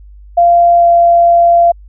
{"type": "tone with pitch glide", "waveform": "sine", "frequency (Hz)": [691, 687], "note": ["F5", "F5"], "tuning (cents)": [-19, -29], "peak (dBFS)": -4, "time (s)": [0.37, 1.72], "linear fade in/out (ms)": 10, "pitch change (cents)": -10, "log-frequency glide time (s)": [0.78, 0.85], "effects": ["added 50 Hz sine -33 dBFS peak until 1.88 s"]}